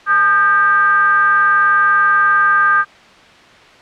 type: ring-modulated tone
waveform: triangle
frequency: 179.8 Hz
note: F#3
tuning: 49 cents flat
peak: -4 dBFS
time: 0.06-2.85 s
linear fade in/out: 50 ms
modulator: 1400 Hz
effects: white hiss -42 dBFS RMS until 3.81 s + low-pass 3000 Hz 12 dB/octave